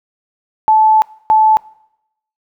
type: tone pair in turn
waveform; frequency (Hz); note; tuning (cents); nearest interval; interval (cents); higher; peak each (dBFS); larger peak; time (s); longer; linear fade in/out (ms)
sine; 870 / 870; A5 / A5; -20 / -20; unison; 0; neither; -6; neither; 0.68-1.02 / 1.3-1.57; first; 0
effects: noise-tail reverb RT60 0.8 s tail -23 dB re dry